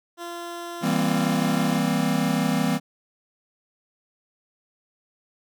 15% pulse tone, 344.1 Hz, F4, 26 cents flat, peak -26 dBFS, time 0.17-1.81 s, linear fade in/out 50 ms
square chord, C dominant seventh, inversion first, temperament just, 163.52 / 196.22 / 235.5 / 261.6 Hz, E3 / G3 / Bb3 / C4, -14 / +2 / +18 / 0 cents, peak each -27 dBFS, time 0.81-2.8 s, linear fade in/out 50 ms
effects none

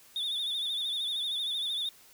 sine tone with vibrato, 3566 Hz, A7, 22 cents sharp, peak -27 dBFS, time 0.16-1.89 s, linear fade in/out 2 ms, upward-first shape sine, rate 13 Hz, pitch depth 77 cents each way, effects tanh soft clip ceiling -29 dBFS + white hiss -57 dBFS RMS until 2.13 s

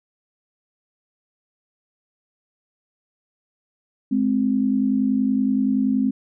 sine tone pair together, 211 / 261.6 Hz, G#3 / C4, +28 / 0 cents, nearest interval major third, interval 372 cents, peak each -21 / -19 dBFS, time 4.11-6.11 s, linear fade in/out 10 ms, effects none

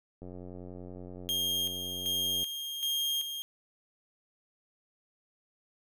click train, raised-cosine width 2 ms, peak -32 dBFS, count 201, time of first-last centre 0.22-2.43 s, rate 90.5 Hz
40% pulse tone with tremolo, 3224 Hz, G7, 48 cents sharp, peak -28 dBFS, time 1.29-3.42 s, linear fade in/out 0 ms, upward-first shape square, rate 1.3 Hz, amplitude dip 55%
effects none

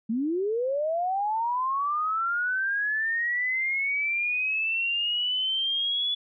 sine linear sweep, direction up, 211.6 to 3434 Hz, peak -24 dBFS, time 0.09-6.15 s, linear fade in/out 10 ms, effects none

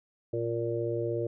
harmonic tone, 116.54 Hz, A#2, in tune, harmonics 1 / 3 / 4 / 5, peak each -35 / -32 / -33 / -36 dBFS, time 0.33-1.27 s, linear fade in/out 5 ms, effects none

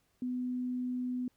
sine tone, 250 Hz, B3, 21 cents sharp, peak -32 dBFS, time 0.22-1.28 s, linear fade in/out 2 ms, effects pink hiss -74 dBFS RMS until 1.36 s

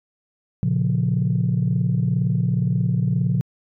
sine chord, Bb minor, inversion none, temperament equal with one note detuned, 116.54 / 138.59 / 175.73 Hz, Bb2 / Db3 / F3, 0 / 0 / +11 cents, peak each -21 dBFS, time 0.63-3.41 s, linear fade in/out 0 ms, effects tanh soft clip ceiling -11 dBFS

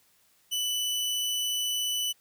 sawtooth tone, 2981 Hz, F#7, 12 cents sharp, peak -24 dBFS, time 0.51-2.13 s, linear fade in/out 20 ms, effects white hiss -65 dBFS RMS until 2.2 s

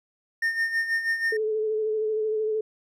triangle tone with tremolo, 1823 Hz, A#6, 39 cents flat, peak -19 dBFS, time 0.42-1.37 s, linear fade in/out 5 ms, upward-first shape sine, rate 6.2 Hz, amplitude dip 65%
sine tone with vibrato, 433 Hz, A4, 28 cents flat, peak -23 dBFS, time 1.32-2.61 s, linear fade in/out 5 ms, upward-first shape sine, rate 13 Hz, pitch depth 26 cents each way
effects none

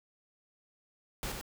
pink noise with echo, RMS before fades -37 dBFS, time 1.23-1.32 s, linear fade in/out 0 ms, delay 92 ms, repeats 1, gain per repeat -4 dB, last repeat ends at 1.412 s, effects none

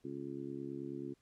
harmonic tone, 69.3 Hz, C#2, in tune, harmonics 2 / 3 / 4 / 5 / 6, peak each -49 / -51 / -44 / -44 / -51 dBFS, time 0.04-1.14 s, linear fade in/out 10 ms, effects pink hiss -75 dBFS RMS until 1.21 s + low-pass 10000 Hz 12 dB/octave

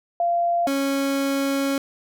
sine / 30% pulse tone pair in turn, 690 / 275.5 Hz, F5 / C#4, -21 / -11 cents, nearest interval octave + major third, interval 1590 cents, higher first, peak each -18 dBFS, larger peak neither, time 0.2-0.67 / 0.67-1.78 s, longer second, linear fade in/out 2 ms, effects none

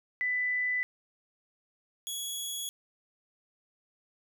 sine / 15% pulse tone pair in turn, 1993 / 3354 Hz, B6 / G#7, +15 / +16 cents, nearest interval major sixth, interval 901 cents, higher second, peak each -27 dBFS, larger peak neither, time 0.21-0.83 / 2.07-2.69 s, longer neither, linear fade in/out 0 ms, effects none

